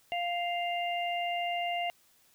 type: harmonic tone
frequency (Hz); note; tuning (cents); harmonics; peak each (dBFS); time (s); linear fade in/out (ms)
698.5; F5; 0; 1 / 3 / 4; -31 / -38 / -37; 0.12-1.9; 0
effects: white hiss -65 dBFS RMS until 2.34 s